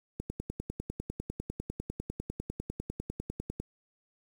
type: click train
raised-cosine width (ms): 3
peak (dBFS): -22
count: 35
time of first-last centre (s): 0.2-3.6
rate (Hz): 10
effects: 8-bit